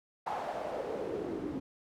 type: noise with band-pass filter sweep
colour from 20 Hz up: pink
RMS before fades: -37 dBFS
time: 0.26-1.6 s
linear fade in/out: 10 ms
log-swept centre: 860 to 280 Hz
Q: 3.6
effects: none